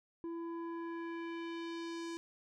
square tone with low-pass filter sweep, 334.7 Hz, E4, 26 cents sharp, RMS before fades -42 dBFS, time 0.24-2.17 s, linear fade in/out 0 ms, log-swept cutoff 670 to 7100 Hz, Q 1.4, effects none

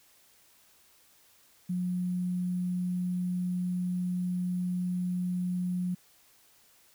sine tone with sample-and-hold, 180 Hz, F#3, 47 cents flat, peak -28 dBFS, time 1.69-5.95 s, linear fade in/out 10 ms, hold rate 11025 Hz, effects white hiss -62 dBFS RMS until 6.94 s

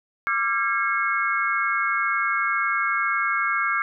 sine tone cluster, 1178 / 1368 / 1626 / 2174 Hz, D6 / F6 / G#6 / C#7, +5 / -36 / -37 / -34 cents, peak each -26 dBFS, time 0.27-3.82 s, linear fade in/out 0 ms, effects none

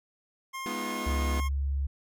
25% pulse tone with pitch glide, 1064 to 1073.3 Hz, C6 to C6, +29 to +44 cents, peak -31 dBFS, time 0.53-1.49 s, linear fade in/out 20 ms, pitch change +15 cents, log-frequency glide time 0.69-0.87 s
sawtooth chord, F half-diminished seventh, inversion first, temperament equal with one note detuned, 207.7 / 246.9 / 311.1 / 344.8 Hz, Ab3 / Cb4 / Eb4 / F4, 0 / 0 / 0 / -22 cents, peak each -35 / -33 / -38 / -36 dBFS, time 0.66-1.4 s, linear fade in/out 0 ms
sine tone, 69.3 Hz, C#2, in tune, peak -26 dBFS, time 1.06-1.87 s, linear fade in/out 10 ms
effects none

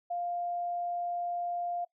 sine tone, 700 Hz, F5, 4 cents sharp, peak -31 dBFS, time 0.1-1.85 s, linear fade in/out 10 ms, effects noise-tail reverb RT60 0.1 s tail -21 dB re dry

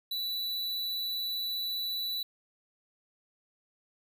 square tone, 3957 Hz, B7, 3 cents sharp, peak -32 dBFS, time 0.11-2.23 s, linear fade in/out 5 ms, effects none

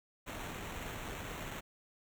pink noise with sample-and-hold, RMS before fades -43 dBFS, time 0.26-1.61 s, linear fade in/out 20 ms, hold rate 4900 Hz, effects none

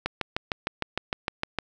click train, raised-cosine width 0.3 ms, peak -10 dBFS, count 11, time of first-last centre 0.06-1.587 s, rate 6.55 Hz, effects none

